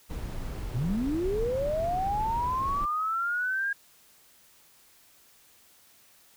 brown noise, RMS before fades -35 dBFS, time 0.09-2.86 s, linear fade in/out 20 ms
sine linear sweep, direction up, 106.5 to 1635 Hz, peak -26 dBFS, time 0.74-3.73 s, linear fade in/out 5 ms
effects white hiss -59 dBFS RMS until 6.36 s

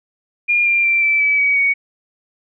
sine tone with pitch steps, 2415 / 2385 / 2354 / 2325 / 2295 / 2266 / 2238 Hz, D7 / D7 / D7 / D7 / D7 / C#7 / C#7, +48 / +26 / +3 / -18 / -40 / +37 / +16 cents, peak -12 dBFS, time 0.48-1.74 s, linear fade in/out 20 ms, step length 180 ms, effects none

